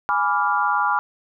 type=chord; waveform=sine; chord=G# diminished seventh; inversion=none; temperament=equal with one note detuned; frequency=830.6 / 987.8 / 1170.6 / 1396.9 Hz; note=G#5 / B5 / D6 / F6; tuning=0 / 0 / -6 / 0 cents; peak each=-23 dBFS; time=0.09-0.99 s; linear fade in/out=0 ms; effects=none